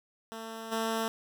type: tone with level steps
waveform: 10% pulse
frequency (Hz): 224.4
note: A3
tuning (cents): +34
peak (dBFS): -31 / -21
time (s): 0.32-1.08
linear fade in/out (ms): 0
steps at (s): 0.71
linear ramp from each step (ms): 20
effects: none